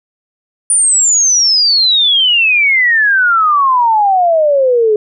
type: exponential sweep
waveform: sine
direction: down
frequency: 9500 to 415.7 Hz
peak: -7 dBFS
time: 0.7-4.96 s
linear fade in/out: 2 ms
effects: none